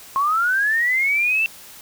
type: linear sweep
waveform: sine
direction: up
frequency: 1063 to 2693 Hz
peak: -16 dBFS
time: 0.16-1.46 s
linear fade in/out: 0 ms
effects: white hiss -42 dBFS RMS until 1.81 s